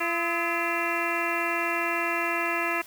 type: harmonic tone with a mistuned harmonic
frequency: 340.3 Hz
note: F4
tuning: 45 cents flat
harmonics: 1 / 2 / 3 / 4 / 5 / 6 / 7 / 8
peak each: -33 / -33 / -33 / -33 / -33 / -33 / -33 / -33 dBFS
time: 0-2.82 s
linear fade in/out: 10 ms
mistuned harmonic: 4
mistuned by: -89 cents
effects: white hiss -48 dBFS RMS until 2.86 s